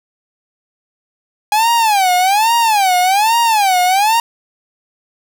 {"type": "tone with vibrato", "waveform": "45% pulse", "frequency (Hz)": 822, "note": "G#5", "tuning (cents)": -18, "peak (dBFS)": -10, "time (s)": [1.52, 4.2], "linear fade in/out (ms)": 2, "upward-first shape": "sine", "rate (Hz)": 1.2, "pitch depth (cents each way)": 230, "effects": []}